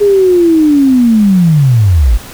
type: linear sweep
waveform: sine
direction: down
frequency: 415.3 to 46.25 Hz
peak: -4 dBFS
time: 0-2.18 s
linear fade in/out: 20 ms
effects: pink hiss -30 dBFS RMS until 2.33 s